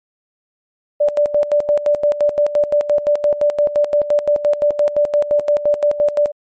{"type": "tone with tremolo", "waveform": "sine", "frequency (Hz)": 587.3, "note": "D5", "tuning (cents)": 0, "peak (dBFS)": -10, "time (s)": [1, 6.32], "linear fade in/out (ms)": 10, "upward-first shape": "square", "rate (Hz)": 5.8, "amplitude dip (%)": 75, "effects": ["MP3 32 kbps"]}